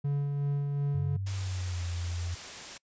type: tone with tremolo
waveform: triangle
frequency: 142.4 Hz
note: C#3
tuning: 47 cents sharp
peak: -24 dBFS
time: 0.04-1.17 s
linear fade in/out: 10 ms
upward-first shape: sine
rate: 2.7 Hz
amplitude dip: 30%
type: tone with pitch glide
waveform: sine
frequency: 97.5 to 86.86 Hz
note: G2 to F2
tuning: -9 to -9 cents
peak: -31 dBFS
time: 0.94-2.35 s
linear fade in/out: 10 ms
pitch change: -200 cents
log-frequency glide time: 1.31-1.85 s
type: noise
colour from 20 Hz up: white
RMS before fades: -42 dBFS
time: 1.26-2.78 s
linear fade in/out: 10 ms
effects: noise-tail reverb RT60 0.1 s tail -26 dB re dry + resampled to 16000 Hz